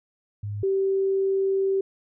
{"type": "tone pair in turn", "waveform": "sine", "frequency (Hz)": [103, 387.6], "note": ["G#2", "G4"], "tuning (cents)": [-14, -20], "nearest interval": "octave + major seventh", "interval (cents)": 2294, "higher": "second", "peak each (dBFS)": [-28, -20], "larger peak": "second", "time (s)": [[0.43, 0.63], [0.63, 1.81]], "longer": "second", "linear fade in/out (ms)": 5, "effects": []}